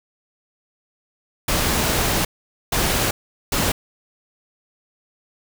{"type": "noise bursts at uneven times", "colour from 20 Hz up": "pink", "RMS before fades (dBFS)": -20, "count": 3, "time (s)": [[1.48, 2.25], [2.72, 3.11], [3.52, 3.72]], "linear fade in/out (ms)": 5, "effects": []}